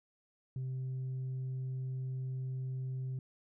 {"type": "tone with tanh clipping", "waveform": "sine", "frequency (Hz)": 130, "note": "C3", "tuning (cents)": -11, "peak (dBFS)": -36, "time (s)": [0.56, 3.19], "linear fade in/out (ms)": 2, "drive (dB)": 1, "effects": []}